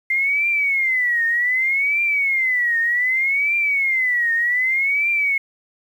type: tone with vibrato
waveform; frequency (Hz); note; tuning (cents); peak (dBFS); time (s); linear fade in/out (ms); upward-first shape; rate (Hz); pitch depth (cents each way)
sine; 2090; C7; -2; -16; 0.1-5.38; 5; triangle; 0.65; 230
effects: 8-bit